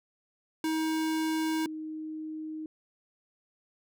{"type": "tone pair in turn", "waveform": ["square", "sine"], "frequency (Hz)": [317.2, 312.3], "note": ["D#4", "D#4"], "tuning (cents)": [33, 7], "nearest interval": "unison", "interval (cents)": 26, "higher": "first", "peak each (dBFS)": [-28, -35], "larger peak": "first", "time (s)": [[0.64, 1.66], [1.66, 2.66]], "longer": "first", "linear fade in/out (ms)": 2, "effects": []}